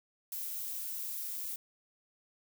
violet noise, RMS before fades -39 dBFS, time 0.32-1.56 s, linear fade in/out 2 ms, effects none

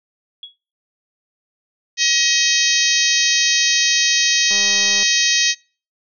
sine tone with exponential decay, 3346 Hz, G#7, 12 cents sharp, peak -27 dBFS, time 0.43-0.57 s, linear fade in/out 2 ms, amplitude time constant 29 ms
harmonic tone, 634 Hz, D#5, 32 cents sharp, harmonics 3 / 4 / 5 / 6 / 7 / 8 / 9 / 10, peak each -22 / -22 / -22 / -22 / -22 / -22 / -22 / -22 dBFS, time 1.97-5.55 s, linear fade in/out 50 ms
click train, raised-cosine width 1 ms, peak -22 dBFS, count 106, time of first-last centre 4.51-5.03 s, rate 202 Hz
effects noise-tail reverb RT60 0.4 s tail -26 dB re dry

